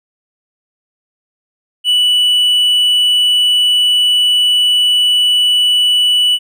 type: tone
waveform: triangle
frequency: 2960 Hz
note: F#7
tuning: in tune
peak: -7 dBFS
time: 1.84-6.39 s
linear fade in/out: 50 ms
effects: none